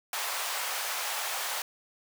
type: high-pass noise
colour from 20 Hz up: pink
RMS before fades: -33 dBFS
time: 0.13-1.62 s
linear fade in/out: 2 ms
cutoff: 680 Hz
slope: 24 dB/octave
effects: none